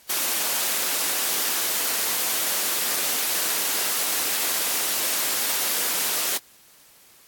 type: high-pass noise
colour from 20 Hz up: white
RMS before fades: -24 dBFS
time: 0.09-6.38 s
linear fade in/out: 10 ms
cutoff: 270 Hz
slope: 12 dB/octave
effects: white hiss -53 dBFS RMS until 7.27 s + AAC 64 kbps